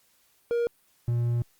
triangle tone pair in turn, 472 / 119.1 Hz, A#4 / A#2, +22 / +38 cents, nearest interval 2 octaves, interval 2384 cents, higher first, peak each -21 dBFS, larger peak neither, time 0.51-0.67 / 1.08-1.42 s, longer second, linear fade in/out 0 ms, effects white hiss -65 dBFS RMS until 1.59 s + Opus 48 kbps

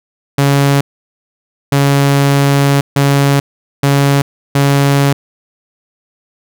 sawtooth tone bursts at uneven times, 140.2 Hz, C#3, 20 cents sharp, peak -4 dBFS, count 5, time 0.38-0.81 / 1.72-2.81 / 2.96-3.4 / 3.83-4.22 / 4.55-5.13 s, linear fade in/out 5 ms, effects none

